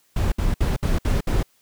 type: noise bursts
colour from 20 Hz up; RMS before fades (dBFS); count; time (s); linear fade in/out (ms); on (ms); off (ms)
brown; -20; 6; 0.16-1.43; 5; 160; 62
effects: white hiss -62 dBFS RMS until 1.61 s